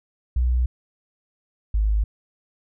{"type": "tone pair in turn", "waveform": "sine", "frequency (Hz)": [61.6, 52.51], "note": ["B1", "G#1"], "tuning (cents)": [-4, 20], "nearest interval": "minor third", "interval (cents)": 276, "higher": "first", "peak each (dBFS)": -17, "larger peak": "neither", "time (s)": [[0.36, 0.66], [1.74, 2.04]], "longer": "neither", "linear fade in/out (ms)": 5, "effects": []}